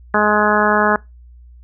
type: harmonic tone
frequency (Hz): 210.3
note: G#3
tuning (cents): +22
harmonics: 1 / 2 / 3 / 4 / 5 / 6 / 7 / 8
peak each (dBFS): -20 / -20 / -20 / -20 / -20 / -20 / -20 / -20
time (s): 0.14-0.96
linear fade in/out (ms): 2
effects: noise-tail reverb RT60 0.2 s tail -23 dB re dry + added 60 Hz sine -39 dBFS peak until 1.63 s